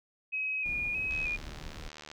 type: tone with vibrato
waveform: sine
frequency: 2489 Hz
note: D#7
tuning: in tune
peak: -30 dBFS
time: 0.32-1.37 s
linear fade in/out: 20 ms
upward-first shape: square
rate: 1.6 Hz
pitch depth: 38 cents each way
type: noise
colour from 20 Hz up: brown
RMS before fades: -43 dBFS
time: 0.65-1.89 s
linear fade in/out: 10 ms
type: click train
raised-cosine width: 0.2 ms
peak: -28 dBFS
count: 77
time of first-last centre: 1.11-2.115 s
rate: 75.6 Hz
effects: none